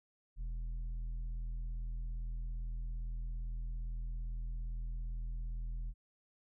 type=tone with tanh clipping; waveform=sine; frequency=41.2 Hz; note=E1; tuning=in tune; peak=-38 dBFS; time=0.36-5.94 s; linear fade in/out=50 ms; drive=6 dB; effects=none